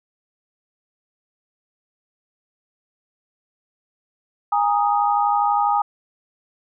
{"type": "chord", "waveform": "sine", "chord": "Ab suspended second", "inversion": "none", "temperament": "equal with one note detuned", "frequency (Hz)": [820.1, 932.3, 1244.5], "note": ["Ab5", "Bb5", "Eb6"], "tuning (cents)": [-22, 0, 0], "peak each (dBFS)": [-18, -23, -22], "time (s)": [4.52, 5.82], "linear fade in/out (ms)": 5, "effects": []}